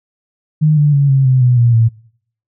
sine tone with pitch steps, 153.7 / 147.27 / 141.11 / 135.2 / 129.54 / 124.12 / 118.93 / 113.95 Hz, D#3 / D3 / C#3 / C#3 / C3 / B2 / A#2 / A#2, -21 / +5 / +31 / -43 / -17 / +9 / +35 / -39 cents, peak -7 dBFS, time 0.61-1.89 s, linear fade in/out 20 ms, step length 160 ms, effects noise-tail reverb RT60 0.6 s tail -23 dB re dry

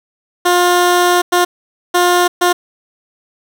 15% pulse tone bursts at uneven times, 354.8 Hz, F4, 27 cents sharp, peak -3 dBFS, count 4, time 0.45-1.22 / 1.32-1.45 / 1.94-2.28 / 2.41-2.53 s, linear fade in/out 10 ms, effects none

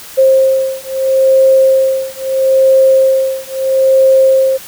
sine beating tone pair, 530 / 530.76 Hz, C5 / C5, +22 / +25 cents, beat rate 0.76 Hz, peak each -10 dBFS, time 0.17-4.58 s, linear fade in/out 20 ms, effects white hiss -32 dBFS RMS until 4.67 s

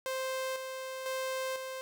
sawtooth tone with tremolo, 523.3 Hz, C5, in tune, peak -29 dBFS, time 0.06-1.81 s, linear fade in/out 0 ms, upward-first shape square, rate 1 Hz, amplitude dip 45%, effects none

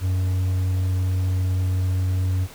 triangle tone, 92.5 Hz, F#2, in tune, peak -17 dBFS, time 0-2.48 s, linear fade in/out 50 ms, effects pink hiss -43 dBFS RMS until 2.54 s

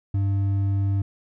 triangle tone with hard clipping, 98.7 Hz, G2, 12 cents sharp, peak -21 dBFS, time 0.14-1.02 s, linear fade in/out 5 ms, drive 8 dB, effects none

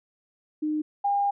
sine tone pair in turn, 305.3 / 805.9 Hz, D#4 / G5, -33 / +48 cents, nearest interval octave + perfect fourth, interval 1681 cents, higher second, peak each -24 / -21 dBFS, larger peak second, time 0.62-0.82 / 1.04-1.31 s, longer second, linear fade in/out 10 ms, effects none

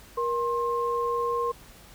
sine tone pair together, 473.2 / 1062.3 Hz, A#4 / C6, +26 / +26 cents, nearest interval octave + major second, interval 1400 cents, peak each -27 dBFS, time 0.17-1.52 s, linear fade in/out 10 ms, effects added 50 Hz sine -54 dBFS peak until 1.94 s + pink hiss -51 dBFS RMS until 1.94 s

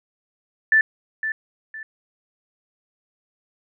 sine tone with echo, 1761 Hz, A6, 1 cent sharp, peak -12 dBFS, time 0.72-0.81 s, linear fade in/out 2 ms, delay 510 ms, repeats 2, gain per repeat -10 dB, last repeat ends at 1.83 s, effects none

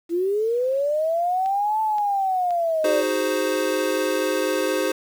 sine linear two-way sweep, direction up then down, 329.6 to 880 to 570 Hz, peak -19 dBFS, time 0.09-3.04 s, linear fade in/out 50 ms, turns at 1.81 s
click train, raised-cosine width 0.2 ms, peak -24 dBFS, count 5, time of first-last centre 1.46-3.554 s, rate 1.91 Hz
square chord, Ab dominant seventh, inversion second, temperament equal with one note detuned, 311.1 / 371.1 / 415.3 / 523.3 Hz, Eb4 / Gb4 / Ab4 / C5, 0 / +5 / 0 / 0 cents, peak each -28 / -27 / -29 / -25 dBFS, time 2.84-4.92 s, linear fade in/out 5 ms
effects 8-bit

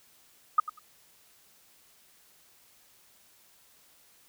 sine tone with echo, 1244.5 Hz, D#6, in tune, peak -16 dBFS, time 0.58-0.6 s, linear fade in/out 5 ms, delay 96 ms, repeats 2, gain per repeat -15 dB, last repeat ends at 0.792 s, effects white hiss -61 dBFS RMS until 4.28 s

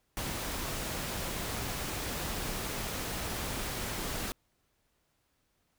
pink noise, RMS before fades -36 dBFS, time 0.17-4.32 s, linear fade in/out 0 ms, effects pink hiss -75 dBFS RMS until 5.78 s

